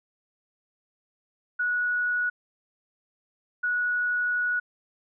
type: tone bursts at uneven times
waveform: sine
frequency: 1464 Hz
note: F#6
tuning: 19 cents flat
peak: -23 dBFS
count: 2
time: 1.59-2.3 / 3.63-4.6 s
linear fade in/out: 10 ms
effects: none